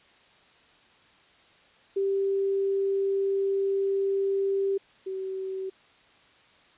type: tone pair in turn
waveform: sine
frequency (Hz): 392 / 381.1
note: G4 / G4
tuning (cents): 0 / -49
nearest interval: unison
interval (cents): 49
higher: first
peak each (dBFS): -23 / -30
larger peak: first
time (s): 1.96-4.78 / 5.06-5.7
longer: first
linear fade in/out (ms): 10
effects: white hiss -58 dBFS RMS until 6.77 s + resampled to 8000 Hz